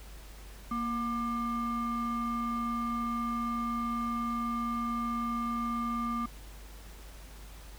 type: ring-modulated tone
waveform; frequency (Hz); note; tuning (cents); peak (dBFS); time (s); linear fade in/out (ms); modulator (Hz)
triangle; 479; A#4; +47; -25; 0.71-6.26; 5; 713
effects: added 50 Hz sine -46 dBFS peak until 7.78 s + pink hiss -53 dBFS RMS until 7.78 s